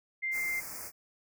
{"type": "tone", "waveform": "sine", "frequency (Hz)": 2094, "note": "C7", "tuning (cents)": 1, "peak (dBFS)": -30, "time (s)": [0.22, 0.61], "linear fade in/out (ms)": 20}
{"type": "band-stop noise", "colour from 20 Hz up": "white", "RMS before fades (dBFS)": -42, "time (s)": [0.31, 0.92], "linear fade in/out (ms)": 50, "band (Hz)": [2400, 4800], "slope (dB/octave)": 96}
{"effects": []}